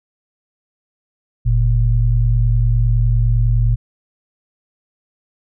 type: tone pair together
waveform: sine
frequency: 45.96 / 115.8 Hz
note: F#1 / A#2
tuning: -11 / -11 cents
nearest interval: octave + major third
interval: 1600 cents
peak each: -14 dBFS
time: 1.45-3.76 s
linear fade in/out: 20 ms
effects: none